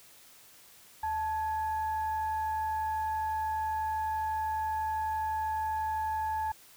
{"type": "tone with frequency modulation", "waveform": "sine", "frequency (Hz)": 874, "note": "A5", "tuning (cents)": -12, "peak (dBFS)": -29, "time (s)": [1.03, 6.52], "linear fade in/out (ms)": 5, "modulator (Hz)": 797, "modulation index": 0.36, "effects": ["white hiss -56 dBFS RMS until 6.76 s"]}